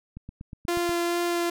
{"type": "click train", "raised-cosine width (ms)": 5, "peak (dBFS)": -26, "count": 7, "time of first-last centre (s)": [0.17, 0.893], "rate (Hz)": 8.3}
{"type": "tone with vibrato", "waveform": "sawtooth", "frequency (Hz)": 345.3, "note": "F4", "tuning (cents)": -20, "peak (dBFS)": -20, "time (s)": [0.68, 1.5], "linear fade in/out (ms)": 5, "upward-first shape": "sine", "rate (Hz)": 2.3, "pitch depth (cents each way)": 9}
{"effects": []}